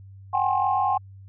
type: tone cluster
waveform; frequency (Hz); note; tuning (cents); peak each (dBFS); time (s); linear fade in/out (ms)
sine; 742 / 786 / 831 / 1065; F#5 / G5 / G#5 / C6; +5 / +4 / +1 / +30; -25; 0.33-0.98; 10
effects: tanh soft clip ceiling -10 dBFS + added 97 Hz sine -42 dBFS peak until 1.28 s